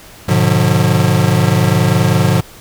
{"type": "chord", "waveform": "square", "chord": "G# diminished seventh", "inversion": "none", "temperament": "just", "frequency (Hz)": [103.83, 124.59, 149.51, 179.41], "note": ["G#2", "B2", "D3", "F3"], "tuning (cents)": [0, 16, 31, 47], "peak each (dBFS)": -16, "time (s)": [0.28, 2.41], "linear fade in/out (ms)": 10, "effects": ["pink hiss -38 dBFS RMS until 2.6 s"]}